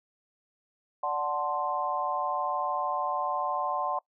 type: chord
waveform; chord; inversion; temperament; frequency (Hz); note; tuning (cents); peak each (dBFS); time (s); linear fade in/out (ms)
sine; D dominant seventh; none; equal; 587.3 / 740 / 880 / 1046.5; D5 / F#5 / A5 / C6; 0 / 0 / 0 / 0; -35 / -32 / -34 / -31; 1.03-3.99; 5
effects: noise-tail reverb RT60 0.1 s tail -23 dB re dry